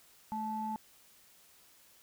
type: tone pair together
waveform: sine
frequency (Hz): 217.1 / 870.5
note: A3 / A5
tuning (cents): -23 / -19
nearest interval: 2 octaves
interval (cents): 2404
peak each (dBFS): -38 / -35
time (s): 0.32-0.76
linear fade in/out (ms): 0
effects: tanh soft clip ceiling -26 dBFS + white hiss -62 dBFS RMS until 2.02 s